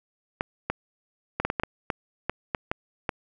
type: clicks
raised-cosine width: 0.5 ms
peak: -10 dBFS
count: 12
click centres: 0.409 / 0.7 / 1.4 / 1.45 / 1.501 / 1.598 / 1.635 / 1.902 / 2.296 / 2.548 / 2.715 / 3.092 s
effects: none